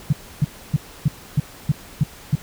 sine tone bursts, 146.83 Hz, D3, in tune, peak -12 dBFS, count 8, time 0.1-2.354 s, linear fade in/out 5 ms, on 28 ms, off 290 ms, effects pink hiss -42 dBFS RMS until 2.42 s

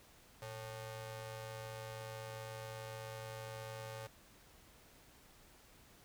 sawtooth ring-modulated tone, 332 Hz, E4, 12 cents sharp, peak -38 dBFS, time 0.42-4.07 s, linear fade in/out 2 ms, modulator 216 Hz, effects pink hiss -63 dBFS RMS until 6.04 s

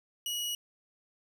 sawtooth tone, 2911 Hz, F#7, 29 cents flat, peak -29 dBFS, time 0.26-0.55 s, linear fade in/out 2 ms, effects none

